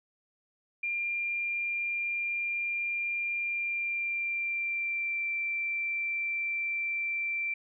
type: tone with pitch glide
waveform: sine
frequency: 2392 to 2348 Hz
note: D7 to D7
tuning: +31 to -1 cents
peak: -29 dBFS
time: 0.83-7.54 s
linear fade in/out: 5 ms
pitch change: -32 cents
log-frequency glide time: 3.37-5.31 s
effects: none